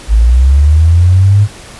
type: linear sweep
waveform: sine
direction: up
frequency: 51.7 to 105.2 Hz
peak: -3 dBFS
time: 0.08-1.48 s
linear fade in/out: 50 ms
effects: pink hiss -32 dBFS RMS until 1.79 s + resampled to 24000 Hz

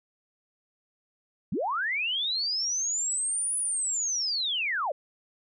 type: linear two-way sweep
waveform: sine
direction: up then down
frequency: 130.81 to 9956 to 506 Hz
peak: -26 dBFS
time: 1.52-4.92 s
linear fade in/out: 5 ms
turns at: 3.57 s
effects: none

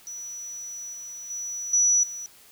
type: tone with level steps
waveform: sine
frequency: 5900 Hz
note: F#8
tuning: 6 cents flat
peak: -34 / -36 / -30 / -17 / -33 dBFS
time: 0.07-2.26 s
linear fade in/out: 0 ms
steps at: 0.93 / 1.3 / 1.73 / 2.03 s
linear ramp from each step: 5 ms
effects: white hiss -53 dBFS RMS until 2.51 s

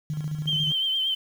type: tone with tremolo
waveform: sine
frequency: 152.1 Hz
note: D#3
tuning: 39 cents flat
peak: -25 dBFS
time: 0.1-0.72 s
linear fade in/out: 0 ms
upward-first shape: square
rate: 14 Hz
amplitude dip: 50%
type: tone with vibrato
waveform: sine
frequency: 3120 Hz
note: G7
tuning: 9 cents flat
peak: -22 dBFS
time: 0.47-1.15 s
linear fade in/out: 10 ms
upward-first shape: triangle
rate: 8.6 Hz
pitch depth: 48 cents each way
effects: tanh soft clip ceiling -14 dBFS + 8-bit

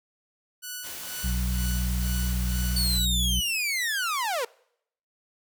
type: tone with tremolo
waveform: 5% pulse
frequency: 1480 Hz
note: F#6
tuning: in tune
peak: -22 dBFS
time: 0.62-3.06 s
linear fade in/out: 20 ms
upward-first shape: sine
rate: 2.1 Hz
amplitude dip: 80%
type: noise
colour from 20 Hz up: white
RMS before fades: -38 dBFS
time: 0.82-3.01 s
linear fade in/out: 50 ms
type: harmonic tone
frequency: 61.1 Hz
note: B1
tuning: 18 cents flat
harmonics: 1 / 2 / 3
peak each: -25 / -35 / -32 dBFS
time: 1.23-3.41 s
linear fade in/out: 20 ms
type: linear sweep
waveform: sawtooth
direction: down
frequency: 4511 to 440 Hz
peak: -22 dBFS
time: 2.76-4.45 s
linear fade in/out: 5 ms
effects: noise-tail reverb RT60 0.7 s tail -24 dB re dry

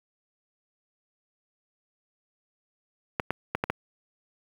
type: clicks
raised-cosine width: 0.5 ms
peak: -10 dBFS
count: 5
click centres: 3.198 / 3.306 / 3.55 / 3.639 / 3.7 s
effects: high-pass 60 Hz 12 dB/octave + 7-bit

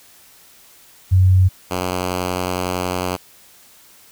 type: tone pair in turn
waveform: sine / 5% pulse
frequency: 93.1 / 90.92 Hz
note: F#2 / F#2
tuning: +11 / -30 cents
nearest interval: unison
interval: 41 cents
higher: first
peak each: -9 dBFS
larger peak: neither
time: 1.11-1.49 / 1.7-3.17 s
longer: second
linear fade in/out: 20 ms
effects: white hiss -48 dBFS RMS until 4.11 s

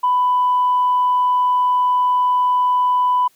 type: tone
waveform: sine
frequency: 995 Hz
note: B5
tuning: 13 cents sharp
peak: -12 dBFS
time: 0.03-3.28 s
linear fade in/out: 10 ms
effects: tanh soft clip ceiling -9 dBFS + white hiss -57 dBFS RMS until 3.35 s

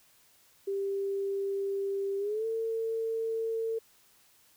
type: tone with pitch glide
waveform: sine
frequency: 394.5 to 450.6 Hz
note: G4 to A4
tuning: +11 to +41 cents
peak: -29 dBFS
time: 0.67-3.79 s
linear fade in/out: 10 ms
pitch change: +230 cents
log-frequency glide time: 2.18-2.46 s
effects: white hiss -63 dBFS RMS until 4.56 s

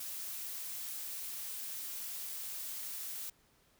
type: noise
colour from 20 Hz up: blue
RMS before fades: -42 dBFS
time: 0-3.3 s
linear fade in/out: 5 ms
effects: pink hiss -69 dBFS RMS until 3.79 s

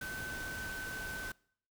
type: tone in noise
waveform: sine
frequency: 1526 Hz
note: G6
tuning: 47 cents flat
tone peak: -40 dBFS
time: 0.01-1.32 s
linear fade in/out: 5 ms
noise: pink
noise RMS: -45 dBFS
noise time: 0.01-1.32 s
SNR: +2 dB
effects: noise-tail reverb RT60 0.6 s tail -23 dB re dry

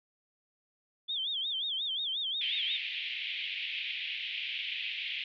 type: tone with vibrato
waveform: sine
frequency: 3393 Hz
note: G#7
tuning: 36 cents sharp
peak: -31 dBFS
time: 1.08-2.78 s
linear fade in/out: 20 ms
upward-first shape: sine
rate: 5.6 Hz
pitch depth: 170 cents each way
type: band-pass noise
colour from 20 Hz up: white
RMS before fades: -37 dBFS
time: 2.41-5.24 s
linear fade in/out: 5 ms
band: 2200 to 3400 Hz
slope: 48 dB/octave
effects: none

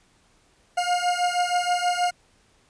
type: beating tone pair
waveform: 40% pulse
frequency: 709 / 715.3 Hz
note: F5 / F5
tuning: +26 / +41 cents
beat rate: 6.3 Hz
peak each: -23 / -24 dBFS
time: 0.77-2.11 s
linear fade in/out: 10 ms
effects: pink hiss -61 dBFS RMS until 2.69 s + resampled to 22050 Hz

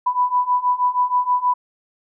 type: beating tone pair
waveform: sine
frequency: 987.8 / 994.1 Hz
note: B5 / B5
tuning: 0 / +11 cents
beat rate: 6.3 Hz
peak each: -20 / -18 dBFS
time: 0.06-1.54 s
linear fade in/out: 10 ms
effects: none

